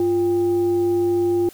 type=tone with frequency modulation; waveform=sine; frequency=349.2 Hz; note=F4; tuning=in tune; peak=-16 dBFS; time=0-1.49 s; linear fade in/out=2 ms; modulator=448 Hz; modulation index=0.29; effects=white hiss -47 dBFS RMS until 1.53 s